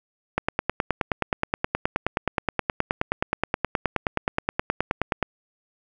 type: click train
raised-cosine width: 0.5 ms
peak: -6 dBFS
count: 47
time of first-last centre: 0.38-5.227 s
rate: 9.49 Hz
effects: none